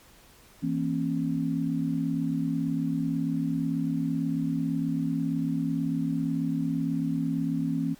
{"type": "chord", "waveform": "sine", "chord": "A# diminished", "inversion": "second", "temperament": "equal with one note detuned", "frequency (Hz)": [164.81, 233.1, 271.2], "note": ["E3", "A#3", "C#4"], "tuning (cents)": [0, 0, -38], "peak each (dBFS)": [-29, -31, -28], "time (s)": [0.62, 7.95], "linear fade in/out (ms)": 20, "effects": ["pink hiss -55 dBFS RMS until 7.99 s", "MP3 96 kbps"]}